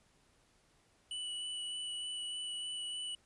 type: tone with vibrato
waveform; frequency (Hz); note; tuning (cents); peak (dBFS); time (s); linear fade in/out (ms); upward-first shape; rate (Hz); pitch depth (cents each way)
square; 2960; F#7; 0; -39; 1.11-3.15; 2; sine; 3.3; 10
effects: pink hiss -70 dBFS RMS until 3.25 s + resampled to 24000 Hz